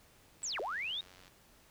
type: click train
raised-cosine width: 0.2 ms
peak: -39 dBFS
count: 80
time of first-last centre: 0.42-1.28 s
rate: 91.9 Hz
type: linear two-way sweep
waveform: sine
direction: down then up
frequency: 8170 to 352.3 to 3811 Hz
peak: -35 dBFS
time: 0.43-1.01 s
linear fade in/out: 5 ms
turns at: 0.6 s
effects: pink hiss -63 dBFS RMS until 1.7 s